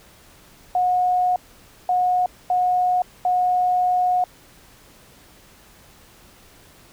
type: tone bursts at uneven times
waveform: sine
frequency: 726 Hz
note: F#5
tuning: 33 cents flat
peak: -16 dBFS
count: 4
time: 0.75-1.36 / 1.89-2.26 / 2.5-3.02 / 3.25-4.24 s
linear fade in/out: 2 ms
effects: pink hiss -50 dBFS RMS until 6.92 s